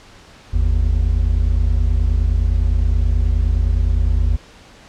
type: tone pair together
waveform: triangle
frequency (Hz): 49.59 / 79.2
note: G1 / D#2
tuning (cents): +21 / +31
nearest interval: minor sixth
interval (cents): 810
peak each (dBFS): -13 / -15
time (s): 0.53-4.37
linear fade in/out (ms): 10
effects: pink hiss -44 dBFS RMS until 4.88 s + low-pass 6000 Hz 12 dB/octave